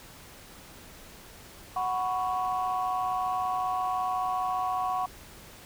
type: chord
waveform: sine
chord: F# suspended fourth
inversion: none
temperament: equal with one note detuned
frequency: 740 / 994.1 / 1108.7 Hz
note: F#5 / B5 / C#6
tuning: 0 / +11 / 0 cents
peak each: -28 / -34 / -30 dBFS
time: 1.76-5.06 s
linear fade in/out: 5 ms
effects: tanh soft clip ceiling -20 dBFS + pink hiss -49 dBFS RMS until 5.65 s